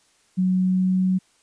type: tone with pitch glide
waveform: sine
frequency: 185 to 186.18 Hz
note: F#3 to F#3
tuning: 0 to +11 cents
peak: -17 dBFS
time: 0.37-1.19 s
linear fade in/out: 20 ms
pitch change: +11 cents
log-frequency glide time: 0.56-1.04 s
effects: white hiss -61 dBFS RMS until 1.42 s + resampled to 22050 Hz